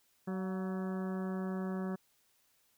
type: harmonic tone with a mistuned harmonic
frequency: 188.4 Hz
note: F#3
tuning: 32 cents sharp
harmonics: 1 / 2 / 3 / 4 / 5 / 6 / 7 / 8 / 9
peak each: -35 / -42 / -48 / -50 / -54 / -52 / -54 / -57 / -55 dBFS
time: 0.27-1.96 s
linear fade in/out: 10 ms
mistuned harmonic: 4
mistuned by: -51 cents
effects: white hiss -72 dBFS RMS until 2.77 s

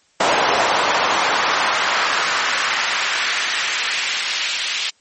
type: noise with high-pass filter sweep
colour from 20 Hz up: brown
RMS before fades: -19 dBFS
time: 0.2-4.9 s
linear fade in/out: 5 ms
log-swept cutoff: 690 to 3000 Hz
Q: 1.2
effects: white hiss -58 dBFS RMS until 5 s + MP3 32 kbps

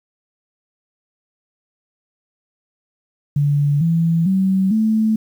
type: tone with pitch steps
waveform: sine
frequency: 144.4 / 165.87 / 190.54 / 218.9 Hz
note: D3 / E3 / G3 / A3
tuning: -29 / +11 / -49 / -9 cents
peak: -13 dBFS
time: 3.36-5.16 s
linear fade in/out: 5 ms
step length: 450 ms
effects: 8-bit

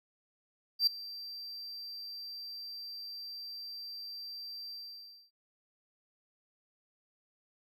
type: tone with ADSR envelope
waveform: triangle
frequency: 4699 Hz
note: D8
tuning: in tune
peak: -20 dBFS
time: 0.79-5.31 s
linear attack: 80 ms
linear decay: 5 ms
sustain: -20 dB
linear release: 600 ms
effects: none

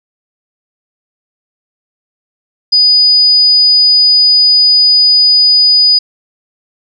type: tone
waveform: sine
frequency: 4950 Hz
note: D#8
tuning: 10 cents flat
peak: -4 dBFS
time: 2.72-5.99 s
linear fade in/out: 10 ms
effects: none

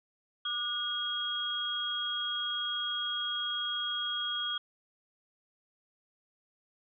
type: tone cluster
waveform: sine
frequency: 1199 / 1453 / 3280 Hz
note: D6 / F#6 / G#7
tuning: +36 / -32 / -22 cents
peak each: -40 / -39 / -32 dBFS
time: 0.45-4.58 s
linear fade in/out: 5 ms
effects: none

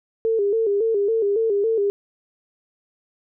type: tone with vibrato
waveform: sine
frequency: 425.9 Hz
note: G#4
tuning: 44 cents sharp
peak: -17 dBFS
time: 0.25-1.9 s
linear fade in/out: 0 ms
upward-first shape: square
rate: 3.6 Hz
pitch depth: 95 cents each way
effects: none

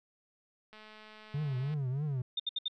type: click train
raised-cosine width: 0.3 ms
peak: -37 dBFS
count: 218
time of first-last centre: 0.73-1.739 s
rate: 215 Hz
type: tone with vibrato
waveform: triangle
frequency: 138.59 Hz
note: C#3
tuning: in tune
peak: -29 dBFS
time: 1.34-2.22 s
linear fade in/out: 5 ms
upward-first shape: triangle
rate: 3.2 Hz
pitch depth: 200 cents each way
type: tone bursts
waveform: sine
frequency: 3626 Hz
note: A#7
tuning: 49 cents flat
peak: -30 dBFS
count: 4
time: 2.37-2.682 s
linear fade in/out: 5 ms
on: 27 ms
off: 68 ms
effects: none

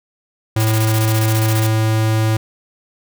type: tone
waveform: square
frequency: 110 Hz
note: A2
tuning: in tune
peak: -14 dBFS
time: 0.56-2.37 s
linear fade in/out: 5 ms
type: noise bursts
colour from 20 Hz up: white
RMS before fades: -25 dBFS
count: 16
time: 0.6-1.666 s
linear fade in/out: 0 ms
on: 46 ms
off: 22 ms
effects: none

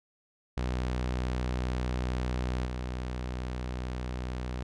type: tone with level steps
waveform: sawtooth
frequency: 62.3 Hz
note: B1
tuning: 16 cents sharp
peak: -25 / -29 dBFS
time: 0.57-4.63 s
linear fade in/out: 5 ms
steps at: 2.66 s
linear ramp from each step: 5 ms
effects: low-pass 6000 Hz 12 dB/octave

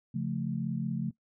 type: chord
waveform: sine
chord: Db augmented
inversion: none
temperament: equal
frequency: 138.59 / 174.61 / 220 Hz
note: Db3 / F3 / A3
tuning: 0 / 0 / 0 cents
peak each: -34 dBFS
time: 0.14-1.11 s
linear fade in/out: 10 ms
effects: noise-tail reverb RT60 0.1 s tail -19 dB re dry

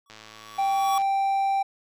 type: tone with exponential growth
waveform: square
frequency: 1131 Hz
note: C#6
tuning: 34 cents sharp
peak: -25 dBFS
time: 0.06-0.98 s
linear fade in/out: 2 ms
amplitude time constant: 200 ms
type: click train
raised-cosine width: 0.2 ms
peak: -27 dBFS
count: 101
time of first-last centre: 0.1-1.017 s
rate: 109 Hz
type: tone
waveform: triangle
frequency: 784 Hz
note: G5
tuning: in tune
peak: -19 dBFS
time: 0.58-1.63 s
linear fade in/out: 10 ms
effects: none

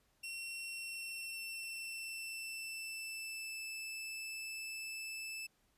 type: tone with pitch glide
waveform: sawtooth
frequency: 2723 to 2632 Hz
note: F7 to E7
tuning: -44 to -3 cents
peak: -39 dBFS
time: 0.23-5.47 s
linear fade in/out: 10 ms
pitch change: -59 cents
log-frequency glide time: 0.7-3.63 s
effects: pink hiss -75 dBFS RMS until 5.77 s + resampled to 32000 Hz

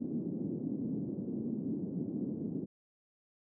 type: band-pass noise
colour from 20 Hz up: pink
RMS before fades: -37 dBFS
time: 0-2.66 s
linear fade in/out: 20 ms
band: 180 to 310 Hz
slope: 24 dB/octave
effects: none

